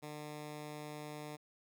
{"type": "tone", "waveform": "10% pulse", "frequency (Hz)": 150, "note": "D3", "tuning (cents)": 37, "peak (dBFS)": -36, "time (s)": [0.02, 1.37], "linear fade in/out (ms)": 20, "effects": []}